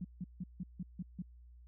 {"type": "tone bursts", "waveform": "sine", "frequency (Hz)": 180, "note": "F#3", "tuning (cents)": -47, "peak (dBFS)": -37, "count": 7, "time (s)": [0.01, 1.222], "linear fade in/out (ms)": 5, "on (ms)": 36, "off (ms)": 160, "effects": ["added 60 Hz sine -54 dBFS peak until 1.67 s"]}